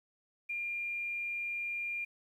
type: tone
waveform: sine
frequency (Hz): 2400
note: D7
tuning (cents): +37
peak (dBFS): -34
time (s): 0.49-2.05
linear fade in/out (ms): 10
effects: 11-bit

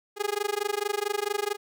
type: tone with amplitude modulation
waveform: sawtooth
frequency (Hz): 412.5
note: G#4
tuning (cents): -12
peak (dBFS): -19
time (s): 0.16-1.57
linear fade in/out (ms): 50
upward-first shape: sine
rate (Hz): 24.5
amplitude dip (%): 100
effects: none

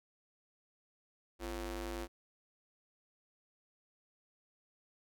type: ring-modulated tone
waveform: sawtooth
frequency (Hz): 198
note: G3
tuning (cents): +18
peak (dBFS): -32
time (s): 1.39-2.08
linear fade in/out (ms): 50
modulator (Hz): 144
effects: none

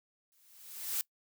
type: noise with exponential growth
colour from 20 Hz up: blue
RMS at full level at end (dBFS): -31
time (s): 0.32-1.01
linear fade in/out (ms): 0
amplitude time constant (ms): 150
effects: noise-tail reverb RT60 0.1 s tail -22 dB re dry

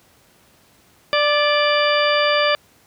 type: harmonic tone with a mistuned harmonic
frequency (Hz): 590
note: D5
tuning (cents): +8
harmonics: 1 / 2 / 3 / 4 / 5 / 6 / 8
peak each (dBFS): -18 / -21 / -23 / -24 / -25 / -26 / -27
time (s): 1.13-2.55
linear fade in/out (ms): 0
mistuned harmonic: 3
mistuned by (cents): -30
effects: pink hiss -54 dBFS RMS until 2.86 s + high-pass 80 Hz 12 dB/octave

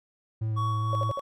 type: tone with vibrato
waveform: triangle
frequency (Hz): 109.4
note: A2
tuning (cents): -9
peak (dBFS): -24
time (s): 0.41-1.12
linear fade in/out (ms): 10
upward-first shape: square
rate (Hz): 4.8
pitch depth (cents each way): 13
type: tone with tremolo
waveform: triangle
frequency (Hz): 1120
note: C#6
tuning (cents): +18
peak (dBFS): -26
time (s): 0.56-1.21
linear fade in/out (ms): 20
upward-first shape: sine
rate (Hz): 2.9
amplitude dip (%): 40
type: tone bursts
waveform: sine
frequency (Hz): 554.4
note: C#5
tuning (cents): 0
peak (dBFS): -29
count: 4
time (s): 0.93-1.194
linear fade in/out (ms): 0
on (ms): 21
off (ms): 60
effects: none

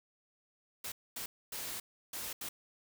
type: noise bursts at uneven times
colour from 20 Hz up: white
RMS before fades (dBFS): -41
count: 5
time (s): 0.84-0.92 / 1.16-1.26 / 1.52-1.8 / 2.13-2.33 / 2.41-2.49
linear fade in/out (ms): 5
effects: none

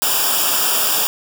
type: noise with comb filter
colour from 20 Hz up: white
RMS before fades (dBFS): -17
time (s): 0.02-1.07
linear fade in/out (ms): 0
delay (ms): 0.48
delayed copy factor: -0.85
effects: none

